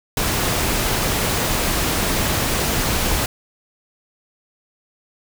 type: noise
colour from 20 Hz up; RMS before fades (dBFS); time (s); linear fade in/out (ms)
pink; -20; 0.17-3.26; 2
effects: none